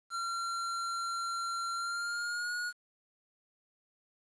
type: tone with pitch glide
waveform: square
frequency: 1370 to 1446.4 Hz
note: F6 to F#6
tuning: -34 to -40 cents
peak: -34 dBFS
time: 0.1-2.73 s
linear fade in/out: 50 ms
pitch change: +94 cents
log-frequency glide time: 1.74-2.52 s
effects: resampled to 22050 Hz + 10-bit